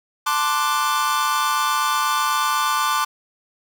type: chord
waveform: 45% pulse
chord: D dominant seventh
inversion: second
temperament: equal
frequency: 880 / 1046.5 / 1174.7 / 1480 Hz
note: A5 / C6 / D6 / F#6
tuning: 0 / 0 / 0 / 0 cents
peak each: -26 / -24 / -21 / -27 dBFS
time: 0.26-3.05 s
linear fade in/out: 10 ms
effects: none